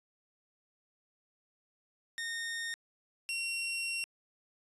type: tone pair in turn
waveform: sawtooth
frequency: 1840 / 2738 Hz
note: A#6 / F7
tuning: -23 / -35 cents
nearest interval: perfect fifth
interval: 688 cents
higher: second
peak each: -32 / -30 dBFS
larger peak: second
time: 2.18-2.74 / 3.29-4.04 s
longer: second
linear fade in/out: 0 ms
effects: resampled to 24000 Hz